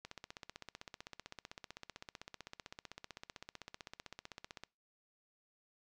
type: click train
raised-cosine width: 0.2 ms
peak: -29 dBFS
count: 73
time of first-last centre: 0.05-4.636 s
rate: 15.7 Hz
effects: noise-tail reverb RT60 0.3 s tail -25 dB re dry